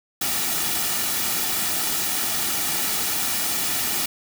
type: noise with comb filter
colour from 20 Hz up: white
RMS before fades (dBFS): -24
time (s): 0.21-4.06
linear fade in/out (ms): 5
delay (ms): 1.9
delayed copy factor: -0.5
effects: none